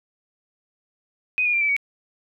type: tone with pitch steps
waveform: sine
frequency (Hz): 2500 / 2436 / 2373 / 2312 / 2253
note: D#7 / D#7 / D7 / D7 / C#7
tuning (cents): +8 / -37 / +17 / -28 / +28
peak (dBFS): -18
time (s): 1.38-1.765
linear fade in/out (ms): 0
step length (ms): 77
effects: none